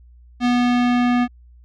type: tone with low-pass filter sweep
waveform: square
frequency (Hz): 244.5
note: B3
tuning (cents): -17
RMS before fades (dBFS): -17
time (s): 0.4-1.28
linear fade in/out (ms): 50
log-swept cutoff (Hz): 4100 to 2300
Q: 1
effects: added 60 Hz sine -44 dBFS peak until 1.64 s